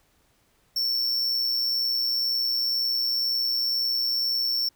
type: tone with amplitude modulation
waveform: square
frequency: 5430 Hz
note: F8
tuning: 50 cents flat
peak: -21 dBFS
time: 0.76-4.69 s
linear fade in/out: 5 ms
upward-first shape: sine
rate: 122 Hz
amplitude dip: 50%
effects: pink hiss -65 dBFS RMS until 4.75 s